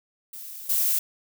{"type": "noise with level steps", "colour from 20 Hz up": "violet", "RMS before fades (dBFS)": [-39, -23], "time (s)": [0.33, 0.99], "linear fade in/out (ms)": 5, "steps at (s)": 0.69, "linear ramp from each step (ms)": 10, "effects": []}